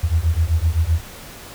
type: beating tone pair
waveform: sine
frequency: 77.78 / 85.58 Hz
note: D#2 / F2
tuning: 0 / -35 cents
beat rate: 7.8 Hz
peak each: -18 dBFS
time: 0.03-1.01 s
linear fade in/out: 10 ms
effects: pink hiss -38 dBFS RMS until 1.54 s